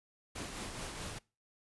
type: noise with tremolo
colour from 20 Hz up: pink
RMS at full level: -41 dBFS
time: 0.35-1.19 s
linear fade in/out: 10 ms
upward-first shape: triangle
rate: 4.7 Hz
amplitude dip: 40%
effects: noise-tail reverb RT60 0.3 s tail -23 dB re dry + resampled to 24000 Hz